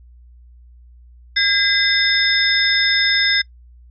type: tone cluster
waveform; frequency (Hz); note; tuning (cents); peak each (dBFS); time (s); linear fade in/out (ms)
sine; 1618 / 2032 / 3625 / 5180; G#6 / B6 / A#7 / E8; -46 / +49 / -49 / -31; -19; 1.36-3.42; 10
effects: noise-tail reverb RT60 0.1 s tail -23 dB re dry + added 60 Hz sine -42 dBFS peak until 3.9 s